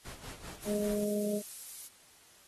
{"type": "noise with tremolo", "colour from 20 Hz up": "pink", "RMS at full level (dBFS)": -45, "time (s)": [0.04, 1.05], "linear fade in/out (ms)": 20, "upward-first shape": "sine", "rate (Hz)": 5, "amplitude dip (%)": 70}
{"type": "noise", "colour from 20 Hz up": "violet", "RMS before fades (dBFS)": -41, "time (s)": [0.62, 1.88], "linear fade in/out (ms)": 10}
{"type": "harmonic tone", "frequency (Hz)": 207.5, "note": "G#3", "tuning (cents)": -1, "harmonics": [1, 2, 3], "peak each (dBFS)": [-33, -35, -37], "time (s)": [0.65, 1.42], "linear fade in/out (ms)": 50}
{"effects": ["white hiss -60 dBFS RMS until 2.47 s", "AAC 32 kbps"]}